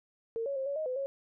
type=tone with pitch steps; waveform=sine; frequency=456 / 557 / 533 / 563 / 625 / 508 / 549 Hz; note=A#4 / C#5 / C5 / C#5 / D#5 / B4 / C#5; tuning=-38 / +8 / +32 / +27 / +8 / +49 / -17 cents; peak=-31 dBFS; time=0.36-1.06 s; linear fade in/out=0 ms; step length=100 ms; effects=none